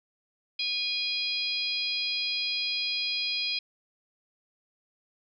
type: harmonic tone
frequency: 820 Hz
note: G#5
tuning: 22 cents flat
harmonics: 3 / 4 / 5 / 6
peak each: -33 / -33 / -33 / -33 dBFS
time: 0.59-3.59 s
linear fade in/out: 5 ms
effects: none